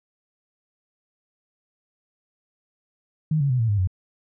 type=tone with pitch steps; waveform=sine; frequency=155.56 / 140.2 / 126.35 / 113.88 / 102.63 / 92.5 Hz; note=D#3 / C#3 / B2 / A#2 / G#2 / F#2; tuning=0 / +20 / +40 / -40 / -20 / 0 cents; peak=-18 dBFS; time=3.31-3.874 s; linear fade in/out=5 ms; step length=94 ms; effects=none